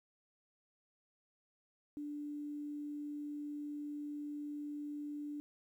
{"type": "tone", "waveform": "sine", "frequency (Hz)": 293.7, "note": "D4", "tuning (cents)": 0, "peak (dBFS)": -40, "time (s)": [1.97, 5.4], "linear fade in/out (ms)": 0, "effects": ["12-bit"]}